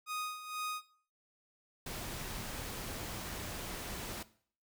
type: tone with tremolo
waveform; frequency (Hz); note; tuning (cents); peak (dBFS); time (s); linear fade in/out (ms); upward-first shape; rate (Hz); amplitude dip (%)
sawtooth; 1244.5; D#6; 0; -32; 0.06-0.82; 50; sine; 2.1; 70
type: noise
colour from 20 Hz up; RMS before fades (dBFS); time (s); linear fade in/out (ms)
pink; -42; 1.86-4.23; 5
effects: noise-tail reverb RT60 0.5 s tail -17 dB re dry